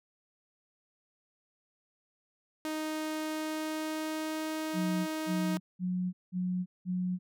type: tone with pitch glide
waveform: sawtooth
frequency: 311.1 to 313.6 Hz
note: D#4 to D#4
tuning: 0 to +14 cents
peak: -29 dBFS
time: 2.65-5.57 s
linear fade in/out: 0 ms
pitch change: +14 cents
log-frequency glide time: 3.22-4.53 s
type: tone bursts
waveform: sine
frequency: 181.7 Hz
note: F#3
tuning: 31 cents flat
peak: -29 dBFS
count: 5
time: 4.73-7.19 s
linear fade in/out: 50 ms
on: 340 ms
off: 190 ms
effects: none